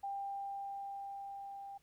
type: tone with level ramp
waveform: sine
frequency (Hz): 794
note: G5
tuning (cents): +22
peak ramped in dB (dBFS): -37 to -45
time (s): 0.03-1.78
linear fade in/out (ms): 10
effects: pink hiss -73 dBFS RMS until 1.82 s